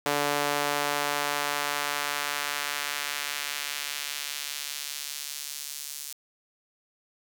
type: tone with high-pass filter sweep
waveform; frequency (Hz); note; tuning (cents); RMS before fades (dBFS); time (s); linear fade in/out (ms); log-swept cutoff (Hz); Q
sawtooth; 145; D3; -22; -31; 0.06-6.13; 0; 500 to 6500; 0.8
effects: 8-bit